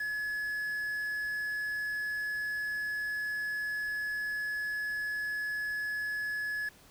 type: tone with quantisation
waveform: triangle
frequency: 1700 Hz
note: G#6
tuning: 40 cents sharp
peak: -30 dBFS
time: 0-6.69 s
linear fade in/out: 5 ms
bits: 9
effects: pink hiss -58 dBFS RMS until 6.9 s